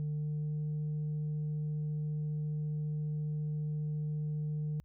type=tone with pitch glide; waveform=sine; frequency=150 to 151.22 Hz; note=D3 to D#3; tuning=+37 to -49 cents; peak=-30 dBFS; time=0-4.8 s; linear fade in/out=0 ms; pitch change=+14 cents; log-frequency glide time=0.13-0.63 s; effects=tanh soft clip ceiling -31 dBFS + added 66 Hz sine -59 dBFS peak until 4.84 s